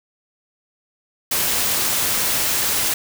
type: noise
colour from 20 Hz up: white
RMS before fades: -20 dBFS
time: 1.31-2.94 s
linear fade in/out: 5 ms
effects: none